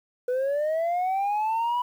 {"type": "linear sweep", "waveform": "sine", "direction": "up", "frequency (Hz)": [489.3, 987.8], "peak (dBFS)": -20, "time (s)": [0.28, 1.82], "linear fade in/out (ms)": 5, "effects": ["tanh soft clip ceiling -22 dBFS", "9-bit"]}